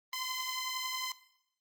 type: beating tone pair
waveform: 10% pulse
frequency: 1025 / 1036 Hz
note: C6 / C6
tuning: -36 / -17 cents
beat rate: 11 Hz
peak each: -28 / -32 dBFS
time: 0.13-1.12 s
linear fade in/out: 2 ms
effects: noise-tail reverb RT60 0.8 s tail -18 dB re dry + Opus 32 kbps